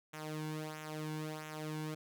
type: tone with flanger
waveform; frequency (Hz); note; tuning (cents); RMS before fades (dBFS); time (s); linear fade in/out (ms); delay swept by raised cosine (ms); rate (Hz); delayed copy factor
sawtooth; 154.6; D#3; -11; -42; 0.13-1.95; 10; 0.21 to 1.61; 1.5; -0.7
effects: none